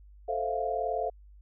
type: chord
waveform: sine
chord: F major seventh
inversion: first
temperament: equal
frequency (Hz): 440 / 523.3 / 659.3 / 698.5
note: A4 / C5 / E5 / F5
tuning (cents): 0 / 0 / 0 / 0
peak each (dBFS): -34 / -35 / -35 / -31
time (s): 0.28-1.1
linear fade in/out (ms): 10
effects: added 50 Hz sine -50 dBFS peak until 1.41 s